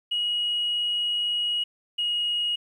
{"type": "tone pair in turn", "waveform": "sine", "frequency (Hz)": [2899, 2885], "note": ["F#7", "F#7"], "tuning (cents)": [-36, -44], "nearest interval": "unison", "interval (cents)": 8, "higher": "first", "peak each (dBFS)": -22, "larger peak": "neither", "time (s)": [[0.11, 1.64], [1.98, 2.56]], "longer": "first", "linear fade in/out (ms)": 10, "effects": ["tanh soft clip ceiling -19 dBFS", "10-bit"]}